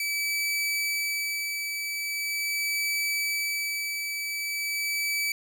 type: tone with tremolo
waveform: sawtooth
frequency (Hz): 2301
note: D7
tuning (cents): -36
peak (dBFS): -22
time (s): 0-5.32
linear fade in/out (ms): 2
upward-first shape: sine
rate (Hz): 0.42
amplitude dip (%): 40
effects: none